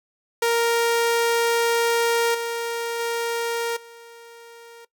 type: tone with level steps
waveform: sawtooth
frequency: 466.2 Hz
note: A#4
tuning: in tune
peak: -14 / -21 / -19 / -38 dBFS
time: 0.42-4.85 s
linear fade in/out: 5 ms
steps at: 2.34 / 2.99 / 3.76 s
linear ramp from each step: 10 ms
effects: noise-tail reverb RT60 0.1 s tail -19 dB re dry